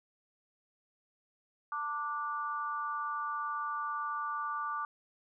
sine tone with amplitude modulation, 1174.7 Hz, D6, in tune, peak -29 dBFS, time 1.72-4.85 s, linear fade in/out 2 ms, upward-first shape sine, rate 282 Hz, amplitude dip 90%, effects none

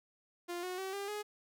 sawtooth tone with pitch steps, 349.2 / 365.3 / 382.1 / 399.7 / 418.2 Hz, F4 / F#4 / G4 / G4 / G#4, 0 / -22 / -44 / +34 / +12 cents, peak -34 dBFS, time 0.48-1.23 s, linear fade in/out 20 ms, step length 150 ms, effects none

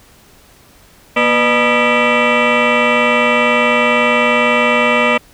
sine tone with frequency modulation, 860 Hz, A5, 40 cents flat, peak -8 dBFS, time 1.16-5.18 s, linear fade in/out 10 ms, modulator 366 Hz, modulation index 5.2, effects tanh soft clip ceiling -6 dBFS + pink hiss -46 dBFS RMS until 5.33 s

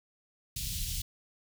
pink band-stop noise, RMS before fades -35 dBFS, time 0.56-1.02 s, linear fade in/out 5 ms, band 140 to 3200 Hz, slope 24 dB/octave, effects none

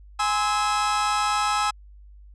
40% pulse chord, Ab augmented, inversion none, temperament just, 830.6 / 1038.3 / 1297.8 Hz, Ab5 / C6 / E6, 0 / -14 / -27 cents, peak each -24 / -29 / -23 dBFS, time 0.19-1.71 s, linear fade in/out 10 ms, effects added 50 Hz sine -44 dBFS peak until 2.34 s + resampled to 22050 Hz

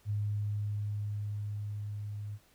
sine tone with level ramp, 103.83 Hz, G#2, in tune, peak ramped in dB -29 to -37 dBFS, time 0.05-2.39 s, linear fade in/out 50 ms, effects pink hiss -65 dBFS RMS until 2.54 s

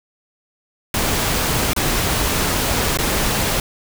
pink noise with dropouts, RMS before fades -19 dBFS, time 0.94-3.6 s, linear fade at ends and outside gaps 2 ms, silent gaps 1.734-1.763 / 2.973-2.987 s, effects none

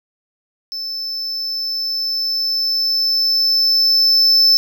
triangle tone with level ramp, 5274 Hz, E8, in tune, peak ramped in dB -22 to -7 dBFS, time 0.72-4.57 s, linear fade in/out 0 ms, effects none

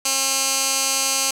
15% pulse tone with band-pass filter, 269 Hz, C4, 48 cents sharp, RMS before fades -21 dBFS, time 0.05-1.31 s, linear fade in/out 5 ms, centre 7200 Hz, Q 1.4, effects none

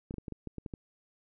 clicks, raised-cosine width 3 ms, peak -26 dBFS, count 9, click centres 0.109 / 0.141 / 0.183 / 0.282 / 0.323 / 0.473 / 0.583 / 0.662 / 0.738 s, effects none

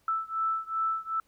sine beating tone pair, 1318.5 / 1321.1 Hz, E6 / E6, 0 / +3 cents, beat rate 2.6 Hz, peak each -30 / -31 dBFS, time 0.08-1.2 s, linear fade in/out 2 ms, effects pink hiss -69 dBFS RMS until 1.27 s

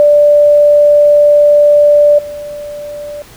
sine tone with level steps, 587.3 Hz, D5, in tune, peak -3 / -21 dBFS, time 0-3.22 s, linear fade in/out 0 ms, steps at 2.18 s, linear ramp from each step 10 ms, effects pink hiss -38 dBFS RMS until 3.36 s

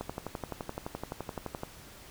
click train, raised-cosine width 1 ms, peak -21 dBFS, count 20, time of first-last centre 0.01-1.634 s, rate 11.7 Hz, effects pink hiss -51 dBFS RMS until 2.1 s

